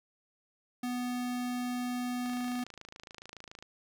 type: tone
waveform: square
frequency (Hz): 246.9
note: B3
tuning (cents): 0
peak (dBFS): -33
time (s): 0.83-2.64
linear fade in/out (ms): 5
type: click train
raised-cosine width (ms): 0.2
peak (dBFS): -29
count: 38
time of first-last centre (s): 2.26-3.625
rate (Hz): 27.1
effects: none